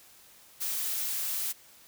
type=noise; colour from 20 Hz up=blue; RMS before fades=-32 dBFS; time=0.6-1.53 s; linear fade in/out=20 ms; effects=white hiss -56 dBFS RMS until 1.87 s